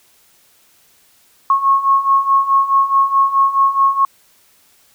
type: beating tone pair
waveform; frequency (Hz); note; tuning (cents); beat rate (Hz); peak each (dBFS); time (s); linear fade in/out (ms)
sine; 1090 / 1094.7; C#6 / C#6; -29 / -22; 4.7; -16 / -12; 1.5-4.05; 2
effects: white hiss -53 dBFS RMS until 4.94 s